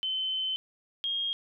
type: tone pair in turn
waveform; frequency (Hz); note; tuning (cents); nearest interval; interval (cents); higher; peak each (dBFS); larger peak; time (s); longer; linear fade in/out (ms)
sine; 3063 / 3245; G7 / G#7; -41 / -41; minor second; 100; second; -28; neither; 0.03-0.56 / 1.04-1.33; first; 0
effects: none